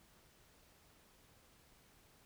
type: silence
effects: pink hiss -67 dBFS RMS until 2.25 s